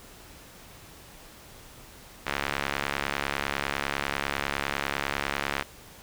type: tone with band-pass filter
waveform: sawtooth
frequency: 70 Hz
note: C#2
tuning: 18 cents sharp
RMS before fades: -31 dBFS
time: 2.26-5.63 s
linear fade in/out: 10 ms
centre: 2000 Hz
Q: 1
effects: pink hiss -49 dBFS RMS until 6.02 s